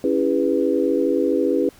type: chord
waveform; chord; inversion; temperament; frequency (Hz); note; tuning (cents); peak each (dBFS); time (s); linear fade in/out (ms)
sine; C# minor seventh; none; equal with one note detuned; 277.2 / 329.6 / 404.6 / 493.9; C#4 / E4 / G#4 / B4; 0 / 0 / -45 / 0; -22; 0.04-1.69; 2
effects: pink hiss -50 dBFS RMS until 1.79 s